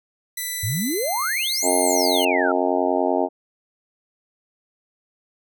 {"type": "tone with pitch glide", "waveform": "5% pulse", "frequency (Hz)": [1993, 2109], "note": ["B6", "C7"], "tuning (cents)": [15, 13], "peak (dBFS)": -16, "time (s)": [0.37, 2.25], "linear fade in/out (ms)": 5, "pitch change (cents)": 98, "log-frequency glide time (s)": [0.81, 1.23]}
{"type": "exponential two-way sweep", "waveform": "sine", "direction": "up then down", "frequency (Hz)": [92.5, 11175, 1307], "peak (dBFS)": -22, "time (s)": [0.63, 2.52], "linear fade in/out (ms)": 5, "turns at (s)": 1.75}
{"type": "harmonic tone", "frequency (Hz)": 90.2, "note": "F#2", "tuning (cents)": -44, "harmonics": [3, 4, 5, 6, 7, 8, 9, 10], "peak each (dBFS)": [-25, -25, -26, -33, -23, -28, -26, -31], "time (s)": [1.62, 3.29], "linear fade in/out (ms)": 50}
{"effects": []}